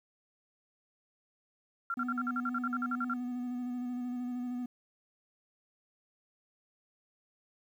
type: tone bursts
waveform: sine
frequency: 1374 Hz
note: F6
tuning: 29 cents flat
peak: -31 dBFS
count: 14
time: 1.9-3.137 s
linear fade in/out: 2 ms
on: 41 ms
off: 51 ms
type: tone with vibrato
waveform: triangle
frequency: 246.9 Hz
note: B3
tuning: in tune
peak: -32 dBFS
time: 1.97-4.66 s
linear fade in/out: 5 ms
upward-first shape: square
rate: 13 Hz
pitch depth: 18 cents each way
effects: 11-bit

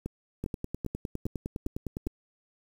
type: two click trains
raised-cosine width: 3 ms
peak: -20 / -20 dBFS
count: 17 / 6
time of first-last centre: 0.44-2.071 / 0.06-2.068 s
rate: 9.81 / 2.49 Hz
effects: 8-bit

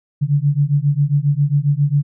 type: beating tone pair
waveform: sine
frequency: 140.4 / 147.8 Hz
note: C#3 / D3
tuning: +22 / +11 cents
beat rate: 7.4 Hz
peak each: -16 dBFS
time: 0.21-2.03 s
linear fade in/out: 20 ms
effects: none

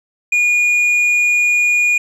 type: tone with tanh clipping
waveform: triangle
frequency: 2440 Hz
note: D#7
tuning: 34 cents flat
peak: -12 dBFS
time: 0.32-1.98 s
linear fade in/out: 5 ms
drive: 9 dB
effects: none

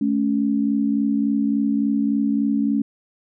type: tone pair together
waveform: sine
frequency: 216.5 / 280 Hz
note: A3 / C#4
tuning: -28 / +18 cents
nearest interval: major third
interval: 446 cents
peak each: -20 dBFS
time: 0.01-2.82 s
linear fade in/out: 5 ms
effects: none

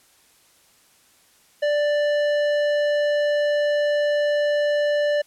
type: tone with tanh clipping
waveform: triangle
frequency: 588 Hz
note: D5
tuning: 2 cents sharp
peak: -20 dBFS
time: 1.62-5.22 s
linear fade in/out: 10 ms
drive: 17 dB
effects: white hiss -57 dBFS RMS until 5.26 s + low-pass 12000 Hz 12 dB/octave

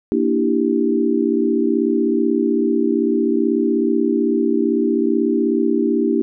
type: chord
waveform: sine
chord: E half-diminished seventh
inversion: second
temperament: equal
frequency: 233.1 / 293.7 / 329.6 / 392 Hz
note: Bb3 / D4 / E4 / G4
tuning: 0 / 0 / 0 / 0 cents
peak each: -20 dBFS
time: 0.12-6.22 s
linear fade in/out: 0 ms
effects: none

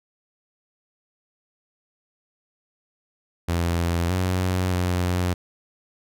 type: tone with pitch steps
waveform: sawtooth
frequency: 85.4 / 92 / 89.7 Hz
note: F2 / F#2 / F2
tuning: -38 / -9 / +47 cents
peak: -17 dBFS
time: 3.48-5.34 s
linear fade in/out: 10 ms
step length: 620 ms
effects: none

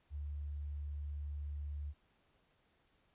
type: tone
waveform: sine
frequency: 72.9 Hz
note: D2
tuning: 12 cents flat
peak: -39 dBFS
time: 0.1-1.94 s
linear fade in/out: 50 ms
effects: pink hiss -74 dBFS RMS until 3.14 s + resampled to 8000 Hz

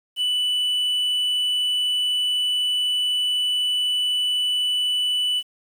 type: tone with quantisation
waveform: triangle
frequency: 2976 Hz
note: F#7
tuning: 9 cents sharp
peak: -18 dBFS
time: 0.16-5.43 s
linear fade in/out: 50 ms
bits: 8
effects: none

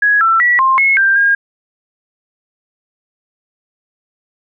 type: tone with pitch steps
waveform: sine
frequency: 1668 / 1338 / 1942 / 1057 / 2177 / 1581 / 1620 Hz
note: G#6 / E6 / B6 / C6 / C#7 / G6 / G#6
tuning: +7 / +25 / -30 / +17 / -32 / +14 / -43 cents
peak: -8 dBFS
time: 0.02-1.35 s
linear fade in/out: 5 ms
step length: 190 ms
effects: none

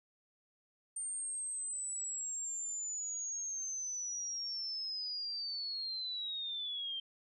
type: linear sweep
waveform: sine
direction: down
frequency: 8800 to 3144 Hz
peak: -37 dBFS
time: 0.96-7 s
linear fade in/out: 5 ms
effects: none

